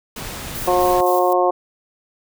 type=noise; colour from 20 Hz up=pink; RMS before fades=-30 dBFS; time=0.16-1.01 s; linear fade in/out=5 ms
type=noise with tremolo; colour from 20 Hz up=violet; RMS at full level=-30 dBFS; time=0.55-1.33 s; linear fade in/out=2 ms; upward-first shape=square; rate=3.9 Hz; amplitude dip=55%
type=harmonic tone; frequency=179.8 Hz; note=F#3; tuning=49 cents flat; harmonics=2 / 3 / 4 / 5 / 6; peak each=-19 / -19 / -18 / -24 / -22 dBFS; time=0.67-1.51 s; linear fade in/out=10 ms
effects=none